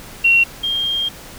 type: tone pair in turn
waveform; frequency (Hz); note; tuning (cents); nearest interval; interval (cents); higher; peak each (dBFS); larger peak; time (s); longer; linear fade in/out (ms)
sine; 2737 / 3211; F7 / G7; -36 / +41; minor third; 277; second; -9 / -17; first; 0.24-0.44 / 0.63-1.09; second; 10
effects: pink hiss -37 dBFS RMS until 1.38 s